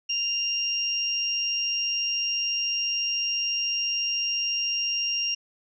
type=tone pair together; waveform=sine; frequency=2794 / 5588 Hz; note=F7 / F8; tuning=0 / 0 cents; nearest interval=octave; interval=1200 cents; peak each=-27 dBFS; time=0.09-5.35 s; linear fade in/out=10 ms; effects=none